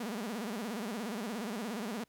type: tone with vibrato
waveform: sawtooth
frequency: 220 Hz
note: A3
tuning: in tune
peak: -32 dBFS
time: 0-2.04 s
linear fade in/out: 5 ms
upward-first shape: sine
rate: 17 Hz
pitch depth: 200 cents each way
effects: pink hiss -73 dBFS RMS until 2.08 s